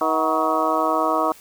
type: harmonic tone with a mistuned harmonic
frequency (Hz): 158.9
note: D#3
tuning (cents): +37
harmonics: 2 / 3 / 4 / 5 / 6 / 7 / 8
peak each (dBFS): -26 / -28 / -24 / -26 / -26 / -23 / -26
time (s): 0.01-1.32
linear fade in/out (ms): 2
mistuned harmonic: 5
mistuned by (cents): -110
effects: white hiss -47 dBFS RMS until 1.4 s